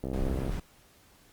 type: click train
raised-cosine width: 2 ms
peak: -20 dBFS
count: 31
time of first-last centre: 0.04-0.495 s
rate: 65.9 Hz
type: noise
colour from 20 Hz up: brown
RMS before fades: -32 dBFS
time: 0.13-0.6 s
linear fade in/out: 5 ms
effects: pink hiss -60 dBFS RMS until 1.32 s + Opus 32 kbps